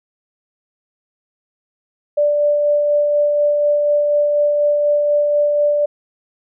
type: tone with tremolo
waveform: sine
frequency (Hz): 587.3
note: D5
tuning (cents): 0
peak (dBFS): -11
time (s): 2.17-5.86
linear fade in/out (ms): 10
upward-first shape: sine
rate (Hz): 4.1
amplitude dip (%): 25
effects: none